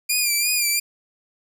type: tone with vibrato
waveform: 10% pulse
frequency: 2400 Hz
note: D7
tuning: 37 cents sharp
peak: -10 dBFS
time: 0.09-0.8 s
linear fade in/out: 10 ms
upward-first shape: sine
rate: 2.9 Hz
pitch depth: 57 cents each way
effects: none